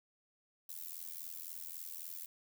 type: noise with amplitude modulation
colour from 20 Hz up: violet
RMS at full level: -42 dBFS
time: 0.69-2.26 s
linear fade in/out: 5 ms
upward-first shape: sine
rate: 83.7 Hz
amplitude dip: 95%
effects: none

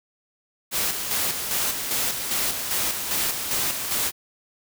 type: noise with tremolo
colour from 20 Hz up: white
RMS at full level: -24 dBFS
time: 0.71-4.12 s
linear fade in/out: 50 ms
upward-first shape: square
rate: 2.5 Hz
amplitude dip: 45%
effects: none

